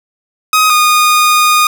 sawtooth tone pair in turn, 1258 / 1228.6 Hz, D#6 / D#6, +19 / -22 cents, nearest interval unison, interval 41 cents, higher first, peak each -3 dBFS, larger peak neither, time 0.53-0.7 / 0.7-1.67 s, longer second, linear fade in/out 2 ms, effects none

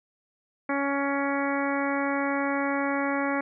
harmonic tone, 279.4 Hz, C#4, 14 cents sharp, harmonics 1 / 2 / 3 / 4 / 5 / 6 / 7 / 8, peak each -28 / -31 / -33 / -34 / -35 / -36 / -36 / -37 dBFS, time 0.69-3.41 s, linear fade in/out 5 ms, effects none

